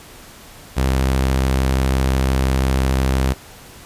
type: tone with vibrato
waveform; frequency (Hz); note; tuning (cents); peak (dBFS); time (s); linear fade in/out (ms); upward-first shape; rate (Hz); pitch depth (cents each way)
sawtooth; 65.8; C2; +10; -11; 0.76-3.34; 20; square; 13; 10
effects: pink hiss -41 dBFS RMS until 3.85 s + resampled to 32000 Hz